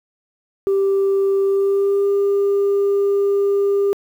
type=tone with pitch glide; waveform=sine; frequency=392 to 400 Hz; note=G4 to G4; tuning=0 to +35 cents; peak=-12 dBFS; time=0.67-3.93 s; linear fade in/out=0 ms; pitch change=+35 cents; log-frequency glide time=1.45-2.06 s; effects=tanh soft clip ceiling -12 dBFS + 8-bit